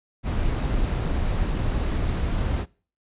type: noise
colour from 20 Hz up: brown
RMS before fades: -24 dBFS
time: 0.23-2.66 s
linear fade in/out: 50 ms
effects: noise-tail reverb RT60 0.4 s tail -23 dB re dry + resampled to 8000 Hz